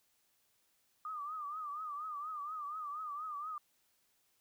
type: tone with vibrato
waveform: sine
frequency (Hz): 1210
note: D#6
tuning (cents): -49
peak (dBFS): -39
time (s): 1.05-3.58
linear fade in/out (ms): 2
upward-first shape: triangle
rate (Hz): 4.2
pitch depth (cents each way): 120
effects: white hiss -75 dBFS RMS until 4.4 s